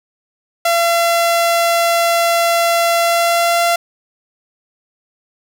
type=tone with pitch glide; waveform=sawtooth; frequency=680 to 685.1 Hz; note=F5 to F5; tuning=-46 to -33 cents; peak=-8 dBFS; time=0.65-3.76 s; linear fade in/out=5 ms; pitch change=+13 cents; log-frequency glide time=3-3.6 s; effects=none